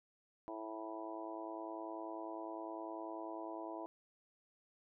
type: harmonic tone with a mistuned harmonic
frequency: 110 Hz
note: A2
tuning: in tune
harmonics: 3 / 4 / 5 / 6 / 7 / 8 / 9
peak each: -47 / -54 / -54 / -48 / -53 / -54 / -50 dBFS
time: 0.48-3.86 s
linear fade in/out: 0 ms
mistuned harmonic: 9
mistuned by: -16 cents
effects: none